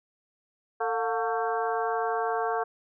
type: harmonic tone with a mistuned harmonic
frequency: 224.6 Hz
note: A3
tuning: 36 cents sharp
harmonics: 2 / 3 / 4 / 5 / 6 / 7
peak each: -30 / -30 / -33 / -34 / -37 / -37 dBFS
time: 0.8-2.64 s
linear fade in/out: 10 ms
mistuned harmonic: 3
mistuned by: +91 cents
effects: none